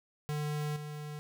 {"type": "tone with level steps", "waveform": "square", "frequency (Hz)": 149.5, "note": "D3", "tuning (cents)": 31, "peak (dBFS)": [-33, -40], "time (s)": [0.29, 1.19], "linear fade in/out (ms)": 0, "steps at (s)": 0.76, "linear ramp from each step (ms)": 5, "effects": []}